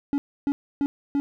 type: tone bursts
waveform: triangle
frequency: 282.7 Hz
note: C#4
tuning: 34 cents sharp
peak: -18 dBFS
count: 4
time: 0.13-1.2 s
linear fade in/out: 0 ms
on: 50 ms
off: 290 ms
effects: none